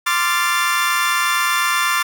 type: chord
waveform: 30% pulse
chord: D minor seventh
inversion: third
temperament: equal with one note detuned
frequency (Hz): 1046.5 / 1174.7 / 1384.1 / 1760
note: C6 / D6 / F6 / A6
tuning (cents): 0 / 0 / -16 / 0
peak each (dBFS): -19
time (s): 0.06-2.03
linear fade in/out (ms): 10
effects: none